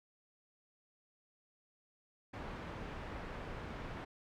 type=low-pass noise; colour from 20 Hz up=pink; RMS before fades=-45 dBFS; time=2.33-4.05 s; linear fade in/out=10 ms; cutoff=2000 Hz; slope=12 dB/octave; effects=none